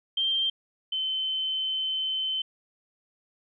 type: tone pair in turn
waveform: sine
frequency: 3157 / 3069 Hz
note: G7 / G7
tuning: +12 / -37 cents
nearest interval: unison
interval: 49 cents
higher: first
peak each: -23 / -26 dBFS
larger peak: first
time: 0.17-0.5 / 0.92-2.42 s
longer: second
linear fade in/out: 5 ms
effects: none